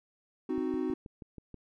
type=chord; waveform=triangle; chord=C diminished; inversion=none; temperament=equal; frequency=261.6 / 311.1 / 370 Hz; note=C4 / Eb4 / Gb4; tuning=0 / 0 / 0 cents; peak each=-32 dBFS; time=0.49-0.94 s; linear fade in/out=5 ms
type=click train; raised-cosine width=3 ms; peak=-32 dBFS; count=7; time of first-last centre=0.58-1.543 s; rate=6.23 Hz
effects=none